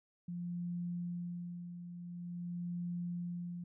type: tone with tremolo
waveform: sine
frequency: 174.61 Hz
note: F3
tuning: in tune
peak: -36 dBFS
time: 0.28-3.64 s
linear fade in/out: 5 ms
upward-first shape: sine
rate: 0.47 Hz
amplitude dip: 60%
effects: none